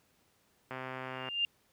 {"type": "click train", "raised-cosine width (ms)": 0.5, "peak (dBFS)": -25, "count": 76, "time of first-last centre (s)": [0.71, 1.287], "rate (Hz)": 130}
{"type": "tone with exponential growth", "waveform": "sine", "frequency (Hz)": 2800, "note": "F7", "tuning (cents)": 4, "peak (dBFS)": -25, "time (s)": [1.02, 1.45], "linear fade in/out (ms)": 1, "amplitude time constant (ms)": 93}
{"effects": ["pink hiss -70 dBFS RMS until 1.72 s", "high-pass 80 Hz 12 dB/octave"]}